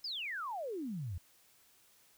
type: exponential sweep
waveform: sine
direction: down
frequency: 5260 to 79.5 Hz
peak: -37 dBFS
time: 0.04-1.18 s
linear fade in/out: 5 ms
effects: white hiss -66 dBFS RMS until 2.17 s

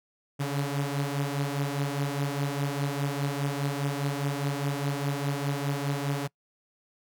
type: beating tone pair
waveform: sawtooth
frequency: 139.8 / 144.7 Hz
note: C#3 / D3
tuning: +15 / -25 cents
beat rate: 4.9 Hz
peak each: -25 / -28 dBFS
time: 0.39-6.28 s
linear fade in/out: 20 ms
effects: noise-tail reverb RT60 0.1 s tail -24 dB re dry

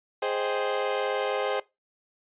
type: chord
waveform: 35% pulse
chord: Ab major seventh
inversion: none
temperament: equal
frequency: 415.3 / 523.3 / 622.3 / 784 Hz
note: Ab4 / C5 / Eb5 / G5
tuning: 0 / 0 / 0 / 0 cents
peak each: -29 / -28 / -32 / -31 dBFS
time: 0.22-1.6 s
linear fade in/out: 5 ms
effects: noise-tail reverb RT60 0.2 s tail -19 dB re dry + resampled to 8000 Hz

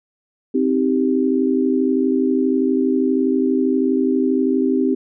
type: chord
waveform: sine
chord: C minor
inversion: none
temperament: just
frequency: 261.6 / 314 / 392.4 Hz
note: C4 / Eb4 / G4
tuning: 0 / +16 / +2 cents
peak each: -17 / -21 / -20 dBFS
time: 0.54-4.95 s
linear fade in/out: 10 ms
effects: none

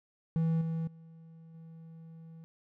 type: tone with level steps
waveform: triangle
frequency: 163.1 Hz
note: E3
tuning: 18 cents flat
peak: -24 / -29 / -48 / -45 dBFS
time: 0.36-2.44 s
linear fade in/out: 0 ms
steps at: 0.61 / 0.87 / 1.54 s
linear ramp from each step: 5 ms
effects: none

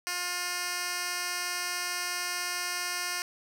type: tone with band-pass filter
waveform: 10% pulse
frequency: 355.4 Hz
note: F4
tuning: 30 cents sharp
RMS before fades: -33 dBFS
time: 0.07-3.22 s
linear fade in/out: 0 ms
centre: 6000 Hz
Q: 0.6
effects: none

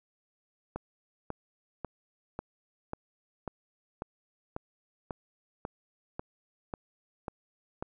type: click train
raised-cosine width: 1 ms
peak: -21 dBFS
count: 14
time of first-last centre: 0.76-7.825 s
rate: 1.84 Hz
effects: none

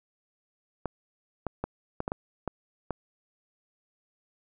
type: clicks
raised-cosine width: 1 ms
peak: -16 dBFS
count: 8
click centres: 0.857 / 1.467 / 1.64 / 2.004 / 2.079 / 2.119 / 2.477 / 2.907 s
effects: none

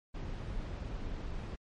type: noise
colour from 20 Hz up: brown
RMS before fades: -39 dBFS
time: 0.14-1.56 s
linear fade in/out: 10 ms
effects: low-pass 5000 Hz 12 dB/octave + MP3 48 kbps

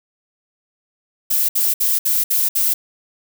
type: noise bursts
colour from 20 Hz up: violet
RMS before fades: -17 dBFS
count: 6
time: 1.3-2.74 s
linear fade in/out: 10 ms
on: 190 ms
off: 60 ms
effects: none

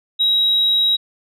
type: tone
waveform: sine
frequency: 3835 Hz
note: A#7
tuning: 48 cents sharp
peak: -12 dBFS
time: 0.19-0.97 s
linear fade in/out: 20 ms
effects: tanh soft clip ceiling -8 dBFS

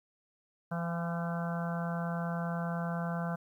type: harmonic tone with a mistuned harmonic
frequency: 170 Hz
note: F3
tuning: 46 cents flat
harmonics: 1 / 3 / 4 / 5 / 6 / 7 / 8 / 9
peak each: -33 / -44 / -40 / -46 / -46 / -47 / -45 / -45 dBFS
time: 0.71-3.36 s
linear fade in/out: 10 ms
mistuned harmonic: 5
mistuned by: -32 cents
effects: 11-bit

